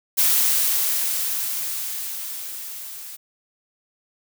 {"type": "noise with level ramp", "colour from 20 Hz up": "blue", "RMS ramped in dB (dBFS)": [-17, -37], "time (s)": [0.17, 3.17], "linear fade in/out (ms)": 20, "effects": []}